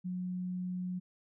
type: tone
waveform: sine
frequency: 181.6 Hz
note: F#3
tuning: 32 cents flat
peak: -34 dBFS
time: 0.04-1 s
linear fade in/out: 20 ms
effects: none